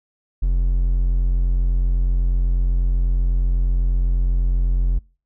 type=tone; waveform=triangle; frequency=44.07 Hz; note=F1; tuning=16 cents sharp; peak=-13 dBFS; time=0.42-4.99 s; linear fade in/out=10 ms; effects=noise-tail reverb RT60 0.4 s tail -26 dB re dry